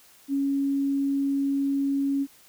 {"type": "tone", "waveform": "sine", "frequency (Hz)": 277.2, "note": "C#4", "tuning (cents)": 0, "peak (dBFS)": -22, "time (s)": [0.28, 2.27], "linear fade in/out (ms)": 50, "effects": ["white hiss -55 dBFS RMS until 2.48 s"]}